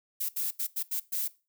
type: noise bursts at uneven times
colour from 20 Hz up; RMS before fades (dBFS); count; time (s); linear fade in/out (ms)
violet; -31; 6; 0.2-0.29 / 0.36-0.51 / 0.59-0.67 / 0.76-0.83 / 0.91-1 / 1.12-1.28; 10
effects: noise-tail reverb RT60 0.3 s tail -19 dB re dry